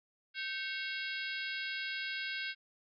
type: harmonic tone with a mistuned harmonic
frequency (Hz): 548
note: C#5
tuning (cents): -20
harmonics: 3 / 4 / 5 / 6 / 7 / 8 / 9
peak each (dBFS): -40 / -42 / -44 / -46 / -47 / -48 / -49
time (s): 0.34-2.55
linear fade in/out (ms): 50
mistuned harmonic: 3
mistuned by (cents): -100
effects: none